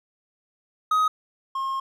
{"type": "tone pair in turn", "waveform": "triangle", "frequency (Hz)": [1259, 1072.5], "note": ["D#6", "C6"], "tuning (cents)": [20, 42], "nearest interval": "minor third", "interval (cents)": 278, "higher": "first", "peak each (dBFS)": [-16, -23], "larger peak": "first", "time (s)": [[0.91, 1.08], [1.55, 1.8]], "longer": "second", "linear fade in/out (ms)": 5, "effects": []}